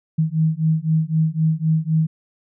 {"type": "beating tone pair", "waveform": "sine", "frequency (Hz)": [157, 160.9], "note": ["D#3", "E3"], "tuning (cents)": [16, -42], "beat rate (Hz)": 3.9, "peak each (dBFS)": -19, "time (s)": [0.18, 2.07], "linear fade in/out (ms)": 10, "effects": []}